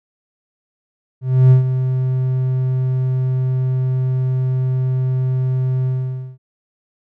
triangle tone with ADSR envelope, 129.2 Hz, C3, 21 cents flat, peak -3 dBFS, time 1.21-6.38 s, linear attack 300 ms, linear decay 120 ms, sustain -10 dB, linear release 520 ms, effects none

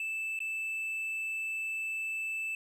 triangle tone with dropouts, 2637 Hz, E7, in tune, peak -31 dBFS, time 0-2.55 s, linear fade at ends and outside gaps 2 ms, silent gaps 0.391-0.403 s, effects none

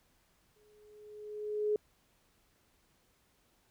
sine tone with exponential growth, 421.4 Hz, G#4, 25 cents sharp, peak -26 dBFS, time 0.56-1.76 s, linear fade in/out 2 ms, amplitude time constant 260 ms, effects pink hiss -71 dBFS RMS until 3.7 s

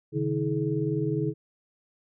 sine tone cluster, 134 / 153.8 / 320.4 / 424.2 Hz, C3 / D#3 / E4 / G#4, +42 / -20 / -49 / +37 cents, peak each -30 dBFS, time 0.12-1.34 s, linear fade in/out 50 ms, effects none

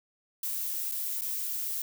violet noise with dropouts, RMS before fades -33 dBFS, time 0.43-1.82 s, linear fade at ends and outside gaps 2 ms, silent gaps 0.915-0.92 / 1.211-1.218 s, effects none

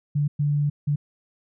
sine tone bursts at uneven times, 145.9 Hz, D3, 11 cents flat, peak -19 dBFS, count 3, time 0.15-0.28 / 0.39-0.7 / 0.87-0.96 s, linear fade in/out 10 ms, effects none

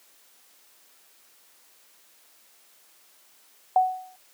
sine tone with exponential decay, 744 Hz, F#5, 9 cents sharp, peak -13 dBFS, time 3.76-4.16 s, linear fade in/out 2 ms, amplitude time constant 85 ms, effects white hiss -58 dBFS RMS until 4.33 s + high-pass 300 Hz 12 dB/octave

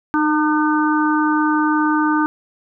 harmonic tone with a mistuned harmonic, 302.5 Hz, D#4, 49 cents flat, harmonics 1 / 3 / 4 / 5, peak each -16 / -21 / -22 / -23 dBFS, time 0.14-2.26 s, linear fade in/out 0 ms, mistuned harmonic 1, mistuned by +21 cents, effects none

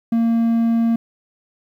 triangle tone, 230 Hz, A#3, 23 cents flat, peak -12 dBFS, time 0.12-0.96 s, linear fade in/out 5 ms, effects 9-bit

